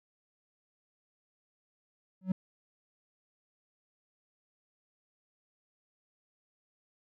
triangle tone with exponential growth, 186.9 Hz, F#3, 18 cents sharp, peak -21 dBFS, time 2.21-2.32 s, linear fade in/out 5 ms, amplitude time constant 22 ms, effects none

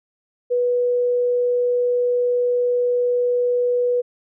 sine tone, 489.7 Hz, B4, 15 cents flat, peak -16 dBFS, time 0.5-4.02 s, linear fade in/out 20 ms, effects none

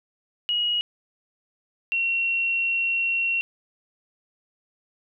sine tone pair in turn, 2897 / 2732 Hz, F#7 / F7, -37 / -39 cents, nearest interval minor second, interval 102 cents, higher first, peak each -21 / -21 dBFS, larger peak neither, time 0.49-0.81 / 1.92-3.41 s, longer second, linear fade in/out 0 ms, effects none

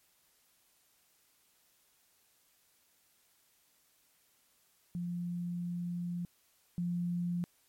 sine tone pair in turn, 174.61 / 174.61 Hz, F3 / F3, 0 / 0 cents, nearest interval unison, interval 0 cents, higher neither, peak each -34 / -31 dBFS, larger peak second, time 4.95-6.25 / 6.78-7.44 s, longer first, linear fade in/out 0 ms, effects white hiss -70 dBFS RMS until 7.68 s + MP3 64 kbps

